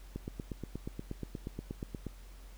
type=click train; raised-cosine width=3 ms; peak=-25 dBFS; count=17; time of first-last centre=0.16-2.067 s; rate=8.39 Hz; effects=added 45 Hz sine -48 dBFS peak until 2.57 s + pink hiss -60 dBFS RMS until 2.57 s